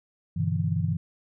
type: chord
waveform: sine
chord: E minor seventh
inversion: first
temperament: just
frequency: 98.89 / 123.61 / 148.33 / 164.81 Hz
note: G2 / B2 / D3 / E3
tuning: +16 / +2 / +18 / 0 cents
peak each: -28 / -32 / -30 / -27 dBFS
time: 0.36-0.97 s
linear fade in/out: 10 ms
effects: none